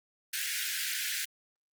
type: high-pass noise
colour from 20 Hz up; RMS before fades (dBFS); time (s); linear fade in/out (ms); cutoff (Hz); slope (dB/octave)
pink; -34; 0.33-1.25; 5; 1500; 96
effects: Opus 24 kbps